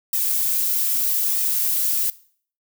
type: noise with flanger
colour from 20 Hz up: violet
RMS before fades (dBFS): -21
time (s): 0.13-2.1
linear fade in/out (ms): 2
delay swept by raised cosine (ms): 1.6 to 6.7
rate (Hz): 0.79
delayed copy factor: +0.6
effects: noise-tail reverb RT60 0.5 s tail -19 dB re dry